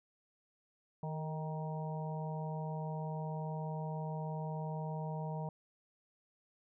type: harmonic tone with a mistuned harmonic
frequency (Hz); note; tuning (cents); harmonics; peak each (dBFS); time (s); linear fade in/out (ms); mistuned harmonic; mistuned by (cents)
156.8; D#3; +14; 1 / 3 / 4 / 5 / 6; -38 / -48 / -47 / -48 / -47; 1.03-5.49; 2; 3; -32
effects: none